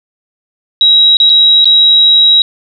sine tone with dropouts, 3848 Hz, B7, 46 cents flat, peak -3 dBFS, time 0.81-2.42 s, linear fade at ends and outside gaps 1 ms, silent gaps 1.17-1.201 / 1.295-1.299 / 1.645-1.655 s, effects none

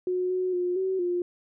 sine tone with pitch steps, 364.4 / 368.4 / 357.3 / 378.3 / 353.4 Hz, F#4 / F#4 / F4 / F#4 / F4, -26 / -7 / +40 / +38 / +21 cents, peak -24 dBFS, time 0.07-1.22 s, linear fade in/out 2 ms, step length 230 ms, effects none

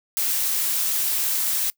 blue noise, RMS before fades -23 dBFS, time 0.17-1.7 s, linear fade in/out 0 ms, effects noise-tail reverb RT60 0.1 s tail -23 dB re dry

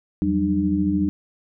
sine tone cluster, 83.5 / 179.2 / 192.8 / 300.4 Hz, E2 / F3 / G3 / D4, +23 / +45 / -28 / +39 cents, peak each -28 / -28 / -22 / -21 dBFS, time 0.22-1.09 s, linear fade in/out 0 ms, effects none

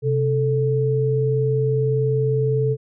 sine tone pair together, 131.33 / 439.2 Hz, C3 / A4, +7 / -3 cents, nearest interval octave + major sixth, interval 2090 cents, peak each -19 / -20 dBFS, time 0.02-2.77 s, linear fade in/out 50 ms, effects none

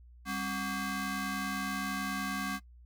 20% pulse ring-modulated tone, 466.2 Hz, A#4, in tune, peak -25 dBFS, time 0.25-2.6 s, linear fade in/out 50 ms, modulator 664 Hz, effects noise-tail reverb RT60 0.1 s tail -18 dB re dry + added 60 Hz sine -52 dBFS peak until 2.85 s

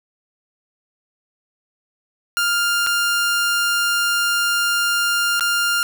sawtooth tone with dropouts, 1400 Hz, F6, 4 cents sharp, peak -13 dBFS, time 2.37-5.83 s, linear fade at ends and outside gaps 0 ms, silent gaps 2.865-2.87 / 5.396-5.408 s, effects none

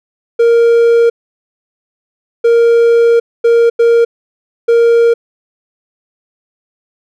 triangle tone bursts at uneven times, 466.5 Hz, A#4, 1 cent sharp, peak -3 dBFS, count 5, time 0.39-1.1 / 2.44-3.2 / 3.44-3.7 / 3.79-4.05 / 4.68-5.14 s, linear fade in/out 10 ms, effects none

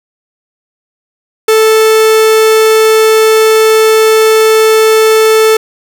45% pulse tone, 439.4 Hz, A4, 2 cents flat, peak -4 dBFS, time 1.48-5.57 s, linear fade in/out 5 ms, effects none

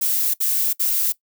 violet noise bursts, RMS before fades -20 dBFS, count 3, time 0.01-1.124 s, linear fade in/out 10 ms, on 330 ms, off 62 ms, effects noise-tail reverb RT60 0.1 s tail -19 dB re dry

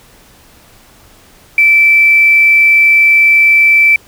sine tone with quantisation, 2326 Hz, D7, 17 cents flat, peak -4 dBFS, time 1.58-3.96 s, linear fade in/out 2 ms, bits 5, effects pink hiss -43 dBFS RMS until 4.07 s

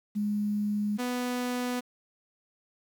sine / sawtooth tone pair in turn, 207.7 / 247.4 Hz, G#3 / B3, 0 / +3 cents, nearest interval minor third, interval 303 cents, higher second, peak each -26 / -25 dBFS, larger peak second, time 0.15-0.98 / 0.98-1.81 s, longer neither, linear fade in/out 20 ms, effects 9-bit

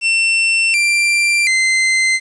40% pulse tone with pitch steps, 2700 / 2364 / 2070 Hz, E7 / D7 / C7, +41 / +11 / -19 cents, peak -11 dBFS, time 0.01-2.2 s, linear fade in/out 50 ms, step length 730 ms, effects resampled to 22050 Hz + 8-bit

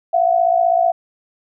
sine tone pair together, 678.2 / 734 Hz, E5 / F#5, +49 / -14 cents, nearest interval minor second, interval 137 cents, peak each -14 / -16 dBFS, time 0.13-0.92 s, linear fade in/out 10 ms, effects none

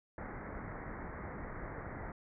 pink low-pass noise, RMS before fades -44 dBFS, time 0.18-2.12 s, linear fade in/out 2 ms, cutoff 2100 Hz, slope 96 dB/octave, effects none

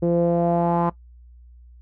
sawtooth tone with low-pass filter sweep, 171.1 Hz, F3, 35 cents flat, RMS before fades -20 dBFS, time 0.02-0.9 s, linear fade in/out 10 ms, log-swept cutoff 440 to 1000 Hz, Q 4.1, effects noise-tail reverb RT60 0.1 s tail -19 dB re dry + added 60 Hz sine -44 dBFS peak until 1.81 s

